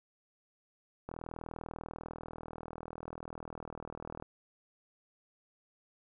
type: click train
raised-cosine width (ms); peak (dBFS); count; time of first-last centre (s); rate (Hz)
1; -28; 127; 1.09-4.224; 40.2
effects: none